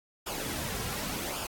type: noise with flanger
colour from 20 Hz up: pink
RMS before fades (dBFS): -35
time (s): 0.26-1.47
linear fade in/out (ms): 10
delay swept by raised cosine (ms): 0.49 to 3.39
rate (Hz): 0.88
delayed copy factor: -0.6
effects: AAC 64 kbps